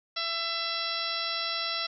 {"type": "harmonic tone", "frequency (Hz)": 669, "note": "E5", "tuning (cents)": 25, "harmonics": [1, 2, 3, 4, 5, 6, 7, 8], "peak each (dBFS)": [-41, -36, -39, -39, -37, -35, -39, -36], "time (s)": [0.16, 1.87], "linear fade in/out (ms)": 10, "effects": []}